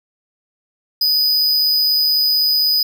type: tone with amplitude modulation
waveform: square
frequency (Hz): 4978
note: D#8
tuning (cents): 0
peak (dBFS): -12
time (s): 1.01-2.83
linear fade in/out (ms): 5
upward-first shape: sine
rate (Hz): 151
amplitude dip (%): 30
effects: none